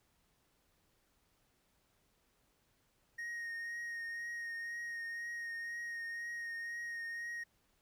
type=tone with vibrato; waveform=triangle; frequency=1864.7 Hz; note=A#6; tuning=in tune; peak=-38 dBFS; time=3.18-7.44 s; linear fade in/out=10 ms; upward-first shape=triangle; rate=2 Hz; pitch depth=21 cents each way; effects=pink hiss -75 dBFS RMS until 7.81 s